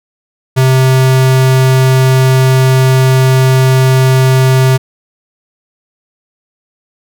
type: tone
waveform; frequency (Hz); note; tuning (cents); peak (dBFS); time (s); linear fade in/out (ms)
square; 130.81; C3; 0; -6; 0.56-4.78; 20
effects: none